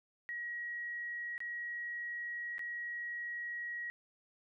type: tone with dropouts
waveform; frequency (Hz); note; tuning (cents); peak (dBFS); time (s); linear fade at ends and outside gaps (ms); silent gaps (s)
sine; 1904; A#6; +36; -38; 0.29-3.9; 0; 1.379-1.404 / 2.582-2.593
effects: none